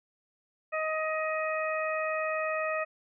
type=harmonic tone; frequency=628 Hz; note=D#5; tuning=16 cents sharp; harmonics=1 / 2 / 3 / 4; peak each=-31 / -34 / -36 / -37 dBFS; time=0.72-2.85 s; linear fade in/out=20 ms; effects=none